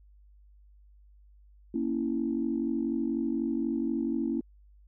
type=chord; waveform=sine; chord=A# diminished; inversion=none; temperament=equal; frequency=233.1 / 277.2 / 329.6 Hz; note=A#3 / C#4 / E4; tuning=0 / 0 / 0 cents; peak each=-31 dBFS; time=1.74-4.41 s; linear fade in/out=5 ms; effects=tanh soft clip ceiling -17 dBFS + added 50 Hz sine -54 dBFS peak until 4.87 s